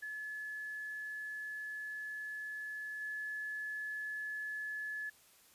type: tone with level steps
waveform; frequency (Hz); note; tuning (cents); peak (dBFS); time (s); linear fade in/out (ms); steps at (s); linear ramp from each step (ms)
sine; 1714; A6; -46; -40 / -38; 0.02-5.1; 10; 3; 20
effects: white hiss -64 dBFS RMS until 5.54 s + resampled to 32000 Hz